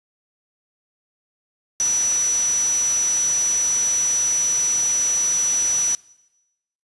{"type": "tone in noise", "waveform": "sine", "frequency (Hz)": 5910, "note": "F#8", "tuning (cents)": -3, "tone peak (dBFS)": -17, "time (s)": [1.8, 5.95], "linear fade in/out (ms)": 0, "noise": "white", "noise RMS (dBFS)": -30, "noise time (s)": [1.8, 5.95], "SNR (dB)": 10, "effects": ["noise-tail reverb RT60 1.0 s tail -23 dB re dry", "resampled to 24000 Hz"]}